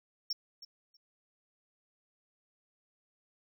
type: tone with echo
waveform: triangle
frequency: 5470 Hz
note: F8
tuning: 37 cents flat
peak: -30 dBFS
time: 0.3-0.33 s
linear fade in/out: 5 ms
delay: 320 ms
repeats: 2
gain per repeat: -15 dB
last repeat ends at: 0.97 s
effects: none